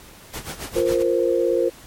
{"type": "noise with tremolo", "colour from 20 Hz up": "pink", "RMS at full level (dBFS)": -30, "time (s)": [0.33, 1.03], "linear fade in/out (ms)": 10, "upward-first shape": "sine", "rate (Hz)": 7.3, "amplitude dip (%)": 80}
{"type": "chord", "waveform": "sine", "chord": "F suspended fourth", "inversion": "none", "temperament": "equal", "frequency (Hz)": [349.2, 466.2, 523.3], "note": ["F4", "Bb4", "C5"], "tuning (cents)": [0, 0, 0], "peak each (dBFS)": -21, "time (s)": [0.75, 1.7], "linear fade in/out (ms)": 20}
{"effects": ["pink hiss -45 dBFS RMS until 1.86 s", "MP3 64 kbps"]}